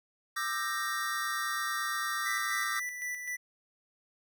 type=chord; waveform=square; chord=E half-diminished seventh; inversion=third; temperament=equal with one note detuned; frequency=1189.7 / 1318.5 / 1568 / 1864.7 Hz; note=D6 / E6 / G6 / Bb6; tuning=+22 / 0 / 0 / 0 cents; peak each=-37 / -39 / -39 / -36 dBFS; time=0.36-2.8 s; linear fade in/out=10 ms
type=tone with tremolo; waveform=square; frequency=1975.5 Hz; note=B6; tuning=in tune; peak=-34 dBFS; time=2.25-3.37 s; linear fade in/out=20 ms; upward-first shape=square; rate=3.9 Hz; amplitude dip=45%
effects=none